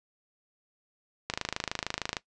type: click train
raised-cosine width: 0.2 ms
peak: -12 dBFS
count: 24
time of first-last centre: 1.3-2.168 s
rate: 26.5 Hz
effects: noise-tail reverb RT60 0.1 s tail -18 dB re dry + resampled to 22050 Hz